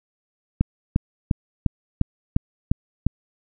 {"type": "click train", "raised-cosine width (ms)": 5, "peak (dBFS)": -5, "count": 8, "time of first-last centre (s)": [0.61, 3.066], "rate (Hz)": 2.85, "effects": []}